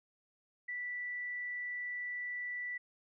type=tone; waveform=sine; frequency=1967 Hz; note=B6; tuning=7 cents flat; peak=-37 dBFS; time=0.68-2.78 s; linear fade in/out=10 ms; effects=none